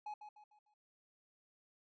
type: tone with echo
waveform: triangle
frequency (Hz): 842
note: G#5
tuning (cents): +24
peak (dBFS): -40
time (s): 0.06-0.14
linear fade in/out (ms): 5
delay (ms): 150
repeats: 4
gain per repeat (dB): -8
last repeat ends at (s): 0.74
effects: resampled to 16000 Hz